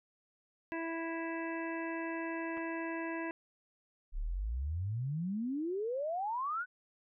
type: harmonic tone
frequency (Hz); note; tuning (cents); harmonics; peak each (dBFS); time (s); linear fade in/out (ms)
329.6; E4; 0; 1 / 2 / 3 / 5 / 6 / 7 / 8; -38 / -44 / -44 / -45 / -47 / -56 / -49; 0.72-3.31; 0
type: clicks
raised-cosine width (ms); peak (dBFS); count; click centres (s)
0.5; -35; 2; 2.57 / 2.579
type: exponential sweep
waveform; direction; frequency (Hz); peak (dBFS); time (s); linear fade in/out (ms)
sine; up; 31.98 to 1524; -33; 4.12-6.66; 50
effects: none